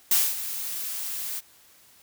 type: noise with ADSR envelope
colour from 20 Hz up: blue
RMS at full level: -19 dBFS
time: 0.11-1.41 s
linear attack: 4 ms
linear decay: 230 ms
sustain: -13 dB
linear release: 27 ms
effects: white hiss -56 dBFS RMS until 2.02 s